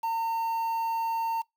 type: tone with quantisation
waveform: triangle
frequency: 910 Hz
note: A#5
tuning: 42 cents flat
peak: -24 dBFS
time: 0.03-1.42 s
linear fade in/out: 10 ms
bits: 8
effects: noise-tail reverb RT60 0.2 s tail -26 dB re dry